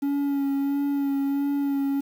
triangle tone with vibrato, 280 Hz, C#4, 18 cents sharp, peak -20 dBFS, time 0.02-2.01 s, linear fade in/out 10 ms, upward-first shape sine, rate 1.5 Hz, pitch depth 22 cents each way, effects 8-bit

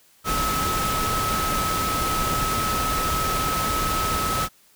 sine tone in noise, 1292 Hz, E6, 35 cents flat, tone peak -24 dBFS, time 0.24-4.49 s, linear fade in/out 50 ms, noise pink, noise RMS -26 dBFS, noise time 0.24-4.49 s, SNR -1 dB, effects white hiss -57 dBFS RMS until 4.75 s

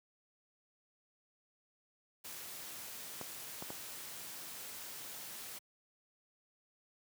white noise, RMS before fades -47 dBFS, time 2.24-5.59 s, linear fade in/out 10 ms
clicks, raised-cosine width 1 ms, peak -28 dBFS, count 3, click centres 3.213 / 3.624 / 3.704 s
effects high-pass 100 Hz 12 dB/octave

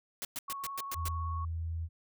white noise bursts, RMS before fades -38 dBFS, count 7, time 0.22-1.083 s, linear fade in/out 0 ms, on 29 ms, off 110 ms
sine tone with vibrato, 1107 Hz, C#6, 3 cents flat, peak -38 dBFS, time 0.48-1.45 s, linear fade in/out 5 ms, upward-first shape triangle, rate 18 Hz, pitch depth 21 cents each way
sine tone, 82.41 Hz, E2, in tune, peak -33 dBFS, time 0.94-1.89 s, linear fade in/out 50 ms
effects none

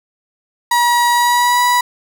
35% pulse tone with pitch glide, 959 to 978.6 Hz, A#5 to B5, +49 to -16 cents, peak -9 dBFS, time 0.71-1.81 s, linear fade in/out 5 ms, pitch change +35 cents, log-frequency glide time 1.12-1.62 s, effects none

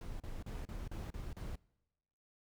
brown noise bursts, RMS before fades -43 dBFS, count 7, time 0.01-1.556 s, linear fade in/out 2 ms, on 190 ms, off 36 ms, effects noise-tail reverb RT60 1.0 s tail -24 dB re dry

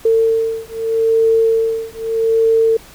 sine beating tone pair, 450.3 / 451.1 Hz, A4 / A4, +40 / +43 cents, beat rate 0.8 Hz, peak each -15 dBFS, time 0.05-2.77 s, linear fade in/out 5 ms, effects pink hiss -41 dBFS RMS until 2.94 s

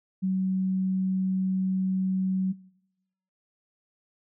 sine tone, 188.3 Hz, F#3, 31 cents sharp, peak -23 dBFS, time 0.22-2.53 s, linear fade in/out 20 ms, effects noise-tail reverb RT60 0.9 s tail -23 dB re dry

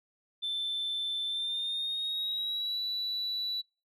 sine tone with pitch glide, 3538 to 3948 Hz, A7 to B7, +9 to -1 cents, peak -29 dBFS, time 0.42-3.62 s, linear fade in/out 20 ms, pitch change +190 cents, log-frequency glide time 1.27-2.8 s, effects noise-tail reverb RT60 0.3 s tail -25 dB re dry + tanh soft clip ceiling -28 dBFS

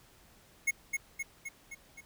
square tone with echo, 2174 Hz, C#7, 34 cents flat, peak -26 dBFS, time 0.67-0.71 s, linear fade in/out 10 ms, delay 260 ms, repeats 5, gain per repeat -4 dB, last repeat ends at 2.01 s, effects pink hiss -61 dBFS RMS until 2.05 s

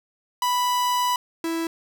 45% pulse tone pair in turn, 987.8 / 329.6 Hz, B5 / E4, 0 / 0 cents, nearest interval octave + perfect fifth, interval 1900 cents, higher first, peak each -20 / -24 dBFS, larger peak first, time 0.42-1.16 / 1.44-1.67 s, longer first, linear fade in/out 2 ms, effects none

